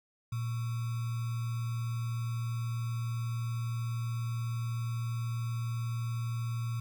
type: tone with sample-and-hold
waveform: sine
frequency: 116.54 Hz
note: A#2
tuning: in tune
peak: -31 dBFS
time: 0.32-6.8 s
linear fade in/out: 5 ms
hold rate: 1225 Hz
effects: none